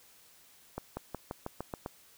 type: accelerating click train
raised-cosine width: 1 ms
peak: -22 dBFS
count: 8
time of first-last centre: 0.78-1.861 s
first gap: 190 ms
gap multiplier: 0.93
effects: white hiss -60 dBFS RMS until 2.17 s